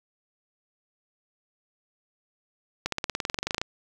accelerating click train, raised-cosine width 0.2 ms, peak -10 dBFS, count 17, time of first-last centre 2.86-3.615 s, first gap 63 ms, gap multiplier 0.96, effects 7-bit

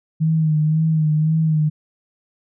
sine tone with vibrato, 156.5 Hz, D#3, 10 cents sharp, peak -14 dBFS, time 0.2-1.7 s, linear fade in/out 20 ms, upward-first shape sine, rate 1.9 Hz, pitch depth 43 cents each way, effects none

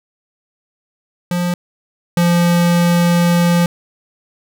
square tone pair in turn, 176 / 172.98 Hz, F3 / F3, +14 / -16 cents, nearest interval unison, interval 30 cents, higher first, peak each -16 / -11 dBFS, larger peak second, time 1.31-1.54 / 2.17-3.66 s, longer second, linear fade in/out 2 ms, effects none

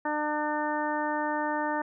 harmonic tone, 300 Hz, D4, 37 cents sharp, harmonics 1 / 2 / 3 / 4 / 5 / 6, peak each -33 / -34 / -30 / -38 / -38 / -36 dBFS, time 0.05-1.82 s, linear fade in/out 5 ms, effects none

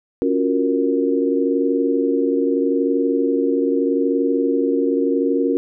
sine chord, Gb major seventh, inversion second, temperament equal, 277.2 / 349.2 / 370 / 466.2 Hz, Db4 / F4 / Gb4 / Bb4, 0 / 0 / 0 / 0 cents, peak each -19 / -23 / -24 / -20 dBFS, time 0.22-5.57 s, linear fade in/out 0 ms, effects none

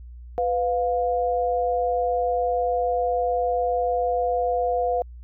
sine tone pair together, 499.2 / 706 Hz, B4 / F5, +19 / +19 cents, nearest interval tritone, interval 600 cents, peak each -23 dBFS, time 0.38-5.02 s, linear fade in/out 0 ms, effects added 60 Hz sine -38 dBFS peak until 5.23 s

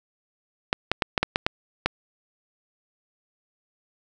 clicks, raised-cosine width 0.3 ms, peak -4 dBFS, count 8, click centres 0.729 / 0.916 / 1.022 / 1.178 / 1.23 / 1.359 / 1.465 / 1.86 s, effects none

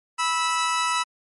sawtooth tone pair together, 982.4 / 1308 Hz, B5 / E6, -9 / -14 cents, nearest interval perfect fourth, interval 495 cents, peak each -21 / -20 dBFS, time 0.18-1.04 s, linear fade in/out 20 ms, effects MP3 48 kbps

